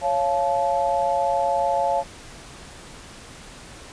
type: chord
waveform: sine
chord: Db augmented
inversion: none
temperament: just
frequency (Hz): 554.4 / 693 / 866.2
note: Db5 / F5 / A5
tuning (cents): 0 / -14 / -27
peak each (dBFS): -24 / -23 / -23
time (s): 0.01-2.04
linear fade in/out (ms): 50
effects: pink hiss -42 dBFS RMS until 3.92 s + resampled to 22050 Hz